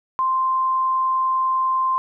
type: tone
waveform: sine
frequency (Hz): 1045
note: C6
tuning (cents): -2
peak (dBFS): -17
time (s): 0.19-1.98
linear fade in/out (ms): 0
effects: none